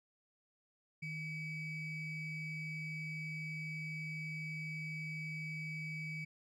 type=ring-modulated tone; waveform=triangle; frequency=1216 Hz; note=D#6; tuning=40 cents flat; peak=-35 dBFS; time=1.02-6.25 s; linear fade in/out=10 ms; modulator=1060 Hz; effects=none